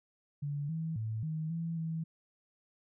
sine tone with pitch steps, 144.3 / 161.6 / 110.3 / 157.4 / 165.9 / 162.1 Hz, D3 / E3 / A2 / D#3 / E3 / E3, -30 / -34 / +5 / +20 / +11 / -29 cents, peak -33 dBFS, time 0.42-2.04 s, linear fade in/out 10 ms, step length 270 ms, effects none

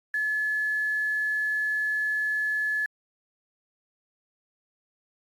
sine tone with quantisation, 1715 Hz, A6, 45 cents flat, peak -24 dBFS, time 0.14-2.86 s, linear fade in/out 2 ms, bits 8, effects AAC 64 kbps

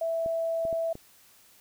sine tone, 659.3 Hz, E5, in tune, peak -26 dBFS, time 0.01-0.93 s, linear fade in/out 5 ms
clicks, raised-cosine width 2 ms, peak -27 dBFS, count 4, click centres 0.261 / 0.652 / 0.728 / 0.954 s
effects white hiss -58 dBFS RMS until 1.6 s

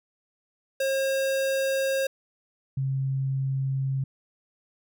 square / sine tone pair in turn, 538 / 134.5 Hz, C5 / C3, +48 / +48 cents, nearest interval 2 octaves, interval 2400 cents, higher first, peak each -24 dBFS, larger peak neither, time 0.8-2.07 / 2.77-4.04 s, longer neither, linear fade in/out 5 ms, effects none

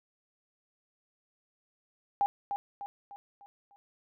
sine tone with echo, 806 Hz, G5, 48 cents sharp, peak -23 dBFS, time 2.21-2.26 s, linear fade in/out 0 ms, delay 300 ms, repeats 5, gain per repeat -7 dB, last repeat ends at 3.76 s, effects none

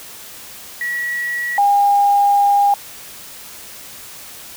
sine tone pair in turn, 1928 / 808.6 Hz, B6 / G#5, -42 / -46 cents, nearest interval octave + minor third, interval 1504 cents, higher first, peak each -19 / -10 dBFS, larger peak second, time 0.81-1.58 / 1.58-2.74 s, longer second, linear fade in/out 2 ms, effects white hiss -36 dBFS RMS until 4.56 s

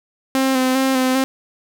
sawtooth tone with vibrato, 261.6 Hz, C4, in tune, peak -11 dBFS, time 0.35-1.24 s, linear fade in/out 0 ms, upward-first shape square, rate 2.5 Hz, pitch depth 25 cents each way, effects none

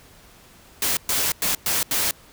white noise bursts at uneven times, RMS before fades -22 dBFS, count 5, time 0.82-0.97 / 1.09-1.32 / 1.42-1.55 / 1.66-1.83 / 1.91-2.11 s, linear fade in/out 2 ms, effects pink hiss -50 dBFS RMS until 2.32 s

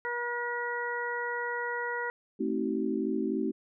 harmonic tone, 480.1 Hz, B4, 49 cents flat, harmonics 1 / 2 / 3 / 4, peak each -36 / -36 / -36 / -36 dBFS, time 0.05-2.1 s, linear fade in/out 0 ms
sine chord, A diminished seventh, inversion none, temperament just, 220 / 264 / 316.8 / 380.2 Hz, A3 / C4 / Eb4 / Gb4, 0 / +16 / +31 / +47 cents, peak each -33 dBFS, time 2.39-3.52 s, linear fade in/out 20 ms
effects none

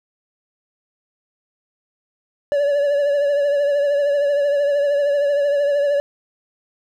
triangle tone with vibrato, 572 Hz, D5, 46 cents flat, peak -13 dBFS, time 2.52-6 s, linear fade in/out 0 ms, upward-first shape triangle, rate 13 Hz, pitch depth 49 cents each way, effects none

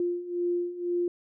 sine beating tone pair, 349.2 / 351.2 Hz, F4 / F4, 0 / +10 cents, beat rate 2 Hz, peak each -32 / -28 dBFS, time 0-1.08 s, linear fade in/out 2 ms, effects none

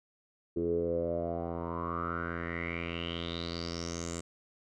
10% pulse tone with low-pass filter sweep, 84.8 Hz, E2, 50 cents sharp, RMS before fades -35 dBFS, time 0.56-4.21 s, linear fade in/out 10 ms, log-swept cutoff 370 to 7700 Hz, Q 7.8, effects none

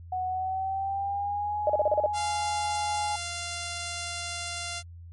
sine tone with pitch glide, 740 to 835.4 Hz, F#5 to G#5, 0 to +10 cents, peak -27 dBFS, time 0.12-3.16 s, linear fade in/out 5 ms, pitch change +210 cents, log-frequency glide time 0.27-1.57 s
sine tone bursts, 610 Hz, D#5, 34 cents flat, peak -19 dBFS, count 7, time 1.67-2.062 s, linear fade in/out 2 ms, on 26 ms, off 35 ms
5% pulse tone, 694 Hz, F5, 11 cents flat, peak -21 dBFS, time 2.13-4.83 s, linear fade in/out 50 ms
effects added 85 Hz sine -42 dBFS peak until 5.12 s + MP3 48 kbps

